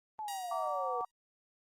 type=exponential sweep; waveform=sine; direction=down; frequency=880 to 472 Hz; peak=-37 dBFS; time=0.19-1.01 s; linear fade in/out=0 ms
type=tone with exponential decay; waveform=5% pulse; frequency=950 Hz; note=A#5; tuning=33 cents sharp; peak=-28 dBFS; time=0.28-1.11 s; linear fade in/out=2 ms; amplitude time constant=180 ms
type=chord; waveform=sine; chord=Gb augmented; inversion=none; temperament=just; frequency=740 / 925 / 1156.2 Hz; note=Gb5 / Bb5 / D6; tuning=0 / -14 / -27 cents; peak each=-37 / -41 / -37 dBFS; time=0.51-1.05 s; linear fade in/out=5 ms
effects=Opus 24 kbps